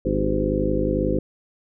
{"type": "harmonic tone with a mistuned harmonic", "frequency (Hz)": 51.1, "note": "G#1", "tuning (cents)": -27, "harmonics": [1, 2, 3, 4, 5, 6, 7, 8, 10], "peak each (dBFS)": [-27, -31, -30, -28, -30, -26, -27, -31, -26], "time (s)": [0.05, 1.19], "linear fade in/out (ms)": 5, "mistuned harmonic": 7, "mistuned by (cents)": 71, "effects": []}